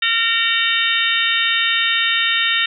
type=harmonic tone with a mistuned harmonic; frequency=459 Hz; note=A#4; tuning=27 cents flat; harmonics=3 / 4 / 5 / 6 / 7 / 8; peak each=-25 / -20 / -24 / -23 / -22 / -20 dBFS; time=0.02-2.66 s; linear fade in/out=5 ms; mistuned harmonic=7; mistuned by=-88 cents; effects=none